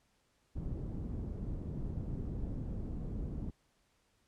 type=low-pass noise; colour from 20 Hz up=pink; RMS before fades=-39 dBFS; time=0.55-3.51 s; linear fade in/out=20 ms; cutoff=250 Hz; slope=12 dB/octave; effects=pink hiss -74 dBFS RMS until 4.27 s + low-pass 10000 Hz 12 dB/octave